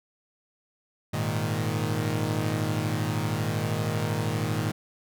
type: chord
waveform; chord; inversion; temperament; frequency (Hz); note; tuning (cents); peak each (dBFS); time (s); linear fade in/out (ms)
sawtooth; Ab suspended second; none; equal; 103.83 / 116.54 / 155.56; Ab2 / Bb2 / Eb3; 0 / 0 / 0; -26; 1.13-4.72; 10
effects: none